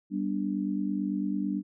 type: chord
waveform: sine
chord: G major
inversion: none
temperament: just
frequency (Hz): 196 / 245 / 294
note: G3 / B3 / D4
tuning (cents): 0 / -14 / +2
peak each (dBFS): -30 / -35 / -31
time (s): 0.1-1.63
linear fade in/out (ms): 50
effects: none